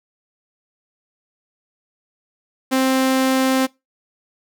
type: tone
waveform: sawtooth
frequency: 262.7 Hz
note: C4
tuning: 7 cents sharp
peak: -11 dBFS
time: 2.71-3.67 s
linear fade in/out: 20 ms
effects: noise-tail reverb RT60 0.2 s tail -21 dB re dry